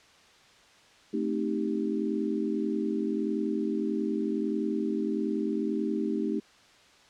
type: chord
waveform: sine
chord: A half-diminished seventh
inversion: none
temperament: equal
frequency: 220 / 261.6 / 311.1 / 392 Hz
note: A3 / C4 / Eb4 / G4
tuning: 0 / 0 / 0 / 0 cents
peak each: -31 / -35 / -31 / -33 dBFS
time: 1.13-6.4 s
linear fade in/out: 10 ms
effects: white hiss -57 dBFS RMS until 7.09 s + low-pass 5000 Hz 12 dB/octave